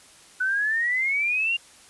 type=exponential sweep; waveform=sine; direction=up; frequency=1487 to 2816 Hz; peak=-21 dBFS; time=0.4-1.57 s; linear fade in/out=10 ms; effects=white hiss -51 dBFS RMS until 1.89 s + resampled to 24000 Hz